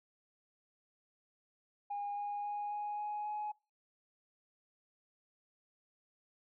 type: tone with pitch steps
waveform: sine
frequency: 815 / 820.2 / 825.4 / 830.7 / 836 / 841.3 Hz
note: G#5 / G#5 / G#5 / G#5 / G#5 / G#5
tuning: -33 / -22 / -11 / 0 / +11 / +22 cents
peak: -35 dBFS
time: 1.9-3.52 s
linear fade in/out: 10 ms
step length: 270 ms
effects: noise-tail reverb RT60 0.3 s tail -25 dB re dry + tanh soft clip ceiling -33 dBFS